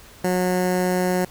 15% pulse tone with notch filter, 182 Hz, F#3, 28 cents flat, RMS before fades -21 dBFS, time 0.24-1.25 s, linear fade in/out 5 ms, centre 3400 Hz, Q 1.1, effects pink hiss -46 dBFS RMS until 1.3 s

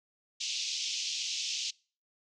white band-pass noise, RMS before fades -35 dBFS, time 0.4-1.71 s, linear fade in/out 10 ms, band 2600 to 6400 Hz, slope 48 dB/octave, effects noise-tail reverb RT60 0.4 s tail -25 dB re dry

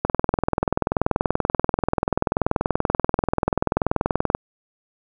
click train, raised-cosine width 1 ms, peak -4 dBFS, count 90, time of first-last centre 0.05-4.35 s, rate 20.7 Hz, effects none

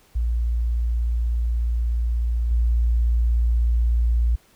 sine tone with level steps, 58.27 Hz, A#1, in tune, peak -19 / -16 dBFS, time 0.15-4.36 s, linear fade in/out 10 ms, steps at 2.51 s, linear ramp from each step 2 ms, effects pink hiss -57 dBFS RMS until 4.55 s

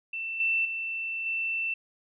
sine tone with level steps, 2676 Hz, E7, 25 cents sharp, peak -31 / -23 / -30 / -27 dBFS, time 0.13-1.74 s, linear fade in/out 5 ms, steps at 0.4 / 0.65 / 1.26 s, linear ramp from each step 2 ms, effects none

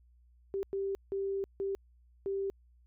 sine tone bursts at uneven times, 392 Hz, G4, in tune, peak -31 dBFS, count 5, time 0.54-0.63 / 0.73-0.95 / 1.12-1.44 / 1.6-1.75 / 2.26-2.5 s, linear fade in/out 0 ms, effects added 60 Hz sine -60 dBFS peak until 2.86 s

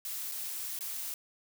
blue noise with dropouts, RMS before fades -38 dBFS, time 0.05-1.14 s, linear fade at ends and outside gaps 1 ms, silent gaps 0.315-0.32 / 0.79-0.808 s, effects none

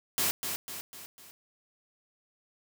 white noise with echo, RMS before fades -28 dBFS, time 0.18-0.31 s, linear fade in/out 0 ms, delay 250 ms, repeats 4, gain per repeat -6 dB, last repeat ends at 1.31 s, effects none

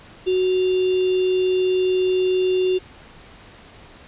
sine tone with sample-and-hold, 370 Hz, F#4, in tune, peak -16 dBFS, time 0.26-2.79 s, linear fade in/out 20 ms, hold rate 3150 Hz, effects pink hiss -45 dBFS RMS until 4.07 s + resampled to 8000 Hz

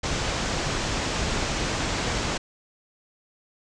pink low-pass noise, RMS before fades -27 dBFS, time 0.03-2.38 s, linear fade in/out 10 ms, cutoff 7600 Hz, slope 48 dB/octave, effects none

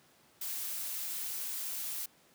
blue noise, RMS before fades -38 dBFS, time 0.41-2.06 s, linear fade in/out 5 ms, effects pink hiss -64 dBFS RMS until 2.34 s + high-pass 150 Hz 12 dB/octave

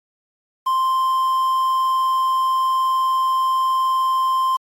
triangle tone with quantisation, 1046.5 Hz, C6, in tune, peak -14 dBFS, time 0.66-4.57 s, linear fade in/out 10 ms, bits 7, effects AAC 64 kbps

